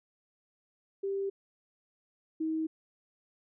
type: tone pair in turn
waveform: sine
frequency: 393.1 / 317.9 Hz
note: G4 / D#4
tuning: +5 / +37 cents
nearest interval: major third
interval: 368 cents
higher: first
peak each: -30 / -29 dBFS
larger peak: second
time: 1.03-1.3 / 2.4-2.67 s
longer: neither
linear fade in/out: 10 ms
effects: none